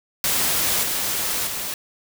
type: noise with level steps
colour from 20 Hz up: white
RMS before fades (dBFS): -21 / -24 / -28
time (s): 0.24-1.74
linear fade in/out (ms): 2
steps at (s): 0.83 / 1.47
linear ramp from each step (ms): 2
effects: none